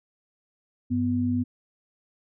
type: tone pair together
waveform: sine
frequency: 98.66 / 247.6 Hz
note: G2 / B3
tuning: +12 / +5 cents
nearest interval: octave + major third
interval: 1593 cents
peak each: -28 / -23 dBFS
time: 0.9-1.44 s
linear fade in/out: 20 ms
effects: none